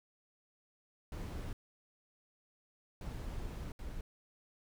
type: noise bursts at uneven times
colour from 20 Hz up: brown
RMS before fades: -42 dBFS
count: 3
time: 1.12-1.53 / 3.01-3.72 / 3.79-4.01 s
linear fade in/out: 2 ms
effects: none